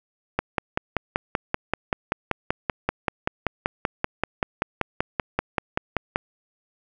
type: click train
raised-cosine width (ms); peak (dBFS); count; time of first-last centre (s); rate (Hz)
0.5; -6; 31; 0.39-6.159; 5.2
effects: none